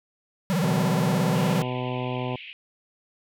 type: tone with vibrato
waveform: square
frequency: 172.6 Hz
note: F3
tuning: 20 cents flat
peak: -22 dBFS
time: 0.5-1.62 s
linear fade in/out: 0 ms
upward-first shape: sine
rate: 17 Hz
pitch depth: 250 cents each way
type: harmonic tone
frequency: 125.7 Hz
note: B2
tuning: 31 cents sharp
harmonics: 1 / 2 / 3 / 4 / 5 / 6 / 7 / 8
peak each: -30 / -33 / -35 / -36 / -37 / -38 / -38 / -39 dBFS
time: 0.63-2.36 s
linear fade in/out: 5 ms
type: band-pass noise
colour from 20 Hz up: white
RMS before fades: -42 dBFS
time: 1.35-2.53 s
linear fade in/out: 0 ms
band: 2300 to 3000 Hz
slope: 48 dB/octave
effects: none